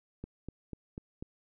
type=click train; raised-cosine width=3 ms; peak=-27 dBFS; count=5; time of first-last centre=0.24-1.225 s; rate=4.06 Hz; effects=none